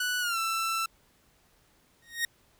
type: tone with pitch glide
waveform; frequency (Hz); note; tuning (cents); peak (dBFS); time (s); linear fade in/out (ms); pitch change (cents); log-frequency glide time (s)
sawtooth; 1480 to 1333.9; F#6 to E6; 0 to +20; -24; 0-0.86; 5; -180; 0.2-0.38
type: tone with exponential growth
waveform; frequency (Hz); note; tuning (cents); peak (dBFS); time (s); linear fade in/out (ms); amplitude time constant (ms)
sawtooth; 1864.7; A#6; 0; -20; 2.02-2.25; 2; 48
effects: pink hiss -65 dBFS RMS until 2.59 s